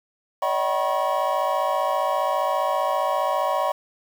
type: tone cluster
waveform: triangle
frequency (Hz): 572 / 627 / 760 / 970 / 1091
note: D5 / D#5 / F#5 / B5 / C#6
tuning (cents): -46 / +13 / +46 / -31 / -28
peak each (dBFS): -25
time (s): 0.42-3.72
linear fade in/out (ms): 5
effects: 7-bit